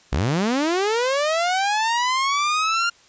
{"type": "linear sweep", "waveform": "sawtooth", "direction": "up", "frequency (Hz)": [52.3, 1407], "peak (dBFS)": -15, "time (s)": [0.12, 2.9], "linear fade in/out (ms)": 10, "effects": ["white hiss -53 dBFS RMS until 3.08 s", "resampled to 16000 Hz"]}